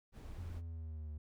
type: noise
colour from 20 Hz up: brown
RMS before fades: -49 dBFS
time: 0.12-0.62 s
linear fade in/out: 50 ms
type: exponential sweep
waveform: triangle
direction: down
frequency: 87.6 to 74.9 Hz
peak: -40 dBFS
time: 0.38-1.18 s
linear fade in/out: 5 ms
effects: none